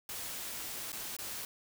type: noise with dropouts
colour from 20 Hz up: white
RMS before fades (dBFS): -41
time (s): 0.09-1.45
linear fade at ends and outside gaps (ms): 2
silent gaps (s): 0.92-0.928 / 1.166-1.187
effects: none